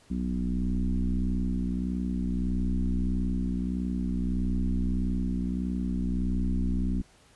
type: tone with frequency modulation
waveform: sine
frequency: 123.47 Hz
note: B2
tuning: in tune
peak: -25 dBFS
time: 0.1-7.02 s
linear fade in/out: 10 ms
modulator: 61.6 Hz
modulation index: 2.3
effects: pink hiss -59 dBFS RMS until 7.35 s + resampled to 24000 Hz